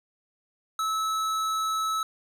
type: tone with hard clipping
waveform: sine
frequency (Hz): 1300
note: E6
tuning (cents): -24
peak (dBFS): -27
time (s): 0.79-2.03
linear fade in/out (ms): 2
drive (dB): 15
effects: none